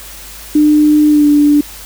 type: tone with pitch glide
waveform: sine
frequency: 300.6 to 293.2 Hz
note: D4 to D4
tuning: +40 to -3 cents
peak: -5 dBFS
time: 0.55-1.61 s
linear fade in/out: 5 ms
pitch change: -43 cents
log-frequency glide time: 1.08-1.27 s
effects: added 50 Hz sine -36 dBFS peak until 1.85 s + white hiss -32 dBFS RMS until 1.85 s